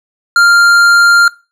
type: tone with tanh clipping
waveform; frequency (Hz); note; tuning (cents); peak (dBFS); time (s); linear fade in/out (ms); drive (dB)
triangle; 1396; F6; -1; -6; 0.36-1.28; 2; 16
effects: noise-tail reverb RT60 0.3 s tail -21 dB re dry